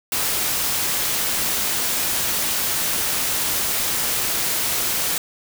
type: noise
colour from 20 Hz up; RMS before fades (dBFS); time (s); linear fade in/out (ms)
white; -22; 0.12-5.18; 2
effects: none